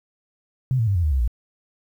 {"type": "tone with pitch steps", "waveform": "sine", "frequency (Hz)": [129.4, 113.3, 99.21, 86.86, 76.06, 66.6, 58.31], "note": ["C3", "A#2", "G2", "F2", "D#2", "C2", "A#1"], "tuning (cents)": [-19, -49, 21, -9, -39, 31, 1], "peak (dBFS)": -17, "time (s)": [0.71, 1.277], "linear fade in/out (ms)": 0, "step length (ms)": 81, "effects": ["9-bit"]}